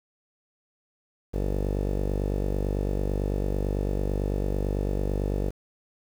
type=tone with low-pass filter; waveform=sawtooth; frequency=49 Hz; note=G1; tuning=in tune; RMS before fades=-27 dBFS; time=1.33-5.51 s; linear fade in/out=20 ms; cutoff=480 Hz; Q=2.6; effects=8-bit